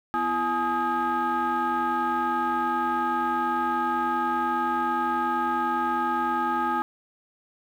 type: tone cluster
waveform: sine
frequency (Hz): 247.8 / 337.7 / 844 / 1252 / 1615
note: B3 / E4 / G#5 / D#6 / G#6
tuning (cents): +6 / +42 / +28 / +10 / -49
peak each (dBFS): -32 / -31 / -25 / -26 / -33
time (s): 0.14-6.82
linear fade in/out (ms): 0
effects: tanh soft clip ceiling -17 dBFS + 9-bit